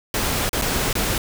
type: noise with dropouts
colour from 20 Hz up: pink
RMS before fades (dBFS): -22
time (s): 0.14-1.18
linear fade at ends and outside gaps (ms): 2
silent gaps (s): 0.493-0.53 / 0.615-0.62 / 0.929-0.953
effects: none